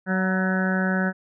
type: harmonic tone with a mistuned harmonic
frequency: 187.8 Hz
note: F#3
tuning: 26 cents sharp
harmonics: 1 / 2 / 3 / 4 / 5 / 7 / 8 / 9 / 10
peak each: -22 / -33 / -31 / -34 / -38 / -36 / -28 / -31 / -40 dBFS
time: 0.06-1.13 s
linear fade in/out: 50 ms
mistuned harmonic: 4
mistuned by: -27 cents
effects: none